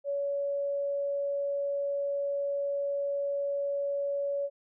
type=tone; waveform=sine; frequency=564 Hz; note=C#5; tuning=30 cents sharp; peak=-28 dBFS; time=0.04-4.5 s; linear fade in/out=50 ms; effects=none